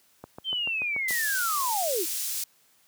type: click train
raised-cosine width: 1 ms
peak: -25 dBFS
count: 7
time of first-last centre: 0.24-1.108 s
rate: 6.91 Hz
type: linear sweep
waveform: sine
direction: down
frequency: 3176 to 293.7 Hz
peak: -26 dBFS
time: 0.44-2.06 s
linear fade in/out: 50 ms
type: high-pass noise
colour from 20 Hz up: pink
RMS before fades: -31 dBFS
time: 1.08-2.44 s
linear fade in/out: 5 ms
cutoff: 6100 Hz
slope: 12 dB/octave
effects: white hiss -63 dBFS RMS until 2.87 s + high-pass 80 Hz 12 dB/octave